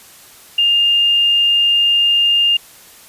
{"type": "tone", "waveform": "sine", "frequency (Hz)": 2813, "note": "F7", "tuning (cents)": 12, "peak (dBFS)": -10, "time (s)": [0.58, 2.57], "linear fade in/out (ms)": 5, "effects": ["white hiss -42 dBFS RMS until 3.08 s", "resampled to 32000 Hz"]}